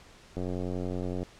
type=click train; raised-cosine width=2 ms; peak=-21 dBFS; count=79; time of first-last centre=0.37-1.23 s; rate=90.7 Hz; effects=pink hiss -54 dBFS RMS until 1.39 s + low-pass 7000 Hz 12 dB/octave